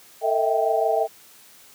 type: tone cluster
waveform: sine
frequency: 448.4 / 639 / 665 / 783 Hz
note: A4 / D#5 / E5 / G5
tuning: +33 / +46 / +15 / -2 cents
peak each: -24 dBFS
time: 0.21-1.08 s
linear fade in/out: 50 ms
effects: white hiss -50 dBFS RMS until 1.74 s + high-pass 100 Hz 12 dB/octave